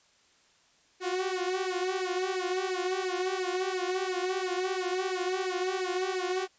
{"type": "tone with flanger", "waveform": "sawtooth", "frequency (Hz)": 370, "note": "F#4", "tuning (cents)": 0, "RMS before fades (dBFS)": -31, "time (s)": [1, 6.48], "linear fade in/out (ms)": 50, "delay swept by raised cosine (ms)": [0.41, 5.91], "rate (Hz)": 2.9, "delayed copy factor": 0.85, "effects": ["white hiss -64 dBFS RMS until 6.58 s", "resampled to 16000 Hz"]}